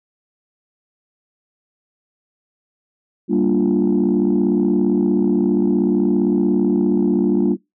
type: chord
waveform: sine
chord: G minor seventh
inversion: none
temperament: equal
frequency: 196 / 233.1 / 293.7 / 349.2 Hz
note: G3 / Bb3 / D4 / F4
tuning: 0 / 0 / 0 / 0 cents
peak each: -18 dBFS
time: 3.28-7.57 s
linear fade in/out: 50 ms
effects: noise-tail reverb RT60 0.2 s tail -24 dB re dry + tanh soft clip ceiling -8 dBFS